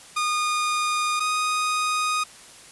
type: tone pair in turn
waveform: sawtooth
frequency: 1224 / 1242.5 Hz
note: D#6 / D#6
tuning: -29 / -3 cents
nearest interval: unison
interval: 26 cents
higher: second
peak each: -18 dBFS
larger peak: neither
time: 0.16-1.2 / 1.2-2.24 s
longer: neither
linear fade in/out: 10 ms
effects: white hiss -46 dBFS RMS until 2.71 s + resampled to 24000 Hz